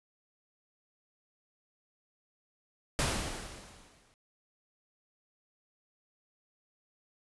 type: noise with exponential decay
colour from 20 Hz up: pink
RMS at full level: -28 dBFS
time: 2.99-4.14 s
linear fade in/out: 0 ms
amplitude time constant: 250 ms
effects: resampled to 24000 Hz